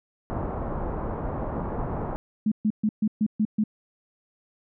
pink low-pass noise, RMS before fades -30 dBFS, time 0.3-2.16 s, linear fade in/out 0 ms, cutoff 1100 Hz, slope 24 dB/octave
sine tone bursts, 214.2 Hz, A3, 46 cents flat, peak -19 dBFS, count 7, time 2.46-3.639 s, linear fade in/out 5 ms, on 57 ms, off 130 ms
effects none

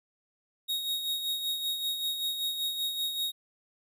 45% pulse tone with tremolo, 3758 Hz, A#7, 13 cents sharp, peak -28 dBFS, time 0.68-3.32 s, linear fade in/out 20 ms, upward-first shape sine, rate 5.2 Hz, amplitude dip 50%, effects none

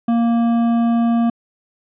triangle tone with hard clipping, 233.1 Hz, A#3, in tune, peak -15 dBFS, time 0.08-1.3 s, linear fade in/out 5 ms, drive 13 dB, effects resampled to 8000 Hz

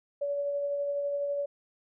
sine tone with tremolo, 570 Hz, C#5, 48 cents sharp, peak -27 dBFS, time 0.21-1.46 s, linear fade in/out 10 ms, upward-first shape sine, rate 12 Hz, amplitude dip 25%, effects none

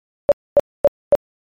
sine tone bursts, 574 Hz, D5, 40 cents flat, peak -6 dBFS, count 4, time 0.29-1.152 s, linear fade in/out 0 ms, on 28 ms, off 250 ms, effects MP3 96 kbps

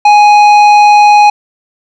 sine tone with tanh clipping, 832 Hz, G#5, 3 cents sharp, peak -3 dBFS, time 0.05-1.3 s, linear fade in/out 5 ms, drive 11 dB, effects none

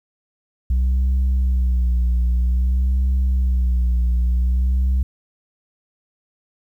sine tone with vibrato, 62.4 Hz, B1, 19 cents sharp, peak -12 dBFS, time 0.7-5.03 s, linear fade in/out 5 ms, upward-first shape sine, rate 0.52 Hz, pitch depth 60 cents each way, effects tanh soft clip ceiling -14 dBFS + 9-bit

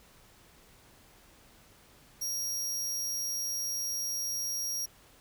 sawtooth tone, 5640 Hz, F8, 16 cents sharp, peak -29 dBFS, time 2.21-4.86 s, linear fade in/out 10 ms, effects pink hiss -59 dBFS RMS until 5.2 s

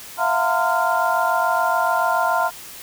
sine tone cluster, 668 / 715 / 914 / 1026 / 1395 Hz, E5 / F5 / A#5 / C6 / F6, +23 / +41 / -34 / -34 / -2 cents, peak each -23 dBFS, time 0.17-2.51 s, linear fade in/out 50 ms, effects white hiss -38 dBFS RMS until 2.82 s

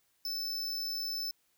square tone, 5274 Hz, E8, in tune, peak -34 dBFS, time 0.25-1.31 s, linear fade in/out 2 ms, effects white hiss -73 dBFS RMS until 1.57 s

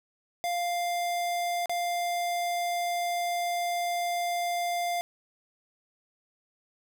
square tone with dropouts, 698.5 Hz, F5, in tune, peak -28 dBFS, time 0.44-5.01 s, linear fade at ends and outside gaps 0 ms, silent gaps 1.658-1.695 s, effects none

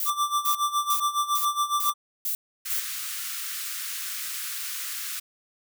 violet noise bursts, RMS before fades -28 dBFS, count 7, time 0-2.8 s, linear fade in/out 2 ms, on 100 ms, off 350 ms
square tone with tremolo, 1174.7 Hz, D6, in tune, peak -21 dBFS, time 0.05-1.94 s, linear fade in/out 50 ms, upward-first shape sine, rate 7.2 Hz, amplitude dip 80%
white high-pass noise, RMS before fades -33 dBFS, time 2.65-5.2 s, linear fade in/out 10 ms, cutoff 1200 Hz, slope 48 dB/octave
effects none

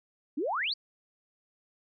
sine exponential sweep, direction up, 259 to 4858 Hz, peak -28 dBFS, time 0.37-0.74 s, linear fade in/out 10 ms, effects none

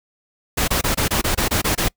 pink noise bursts, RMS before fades -19 dBFS, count 10, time 0.57-1.886 s, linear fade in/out 10 ms, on 110 ms, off 24 ms, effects noise-tail reverb RT60 0.1 s tail -26 dB re dry

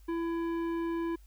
sine tone with tanh clipping, 334.4 Hz, E4, 25 cents sharp, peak -32 dBFS, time 0.08-1.16 s, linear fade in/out 10 ms, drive 13 dB, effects added 50 Hz sine -52 dBFS peak until 1.26 s + white hiss -68 dBFS RMS until 1.26 s

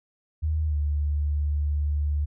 sine tone with pitch glide, 77.8 to 73.56 Hz, D#2 to D2, 0 to +3 cents, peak -22 dBFS, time 0.42-2.26 s, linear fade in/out 20 ms, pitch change -97 cents, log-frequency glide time 0.66-0.76 s, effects none

